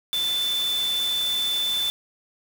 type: tone in noise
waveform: sine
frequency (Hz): 3520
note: A7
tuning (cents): 0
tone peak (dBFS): -22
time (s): 0.13-1.9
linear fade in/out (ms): 0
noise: white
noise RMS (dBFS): -34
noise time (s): 0.13-1.9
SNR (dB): +9
effects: none